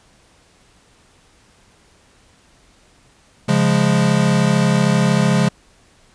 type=chord; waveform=square; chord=Db major; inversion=none; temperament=equal; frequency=138.59 / 174.61 / 207.7 Hz; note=Db3 / F3 / Ab3; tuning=0 / 0 / 0 cents; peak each=-18 / -18 / -18 dBFS; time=3.48-5.49 s; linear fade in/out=10 ms; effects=pink hiss -53 dBFS RMS until 6.14 s + resampled to 22050 Hz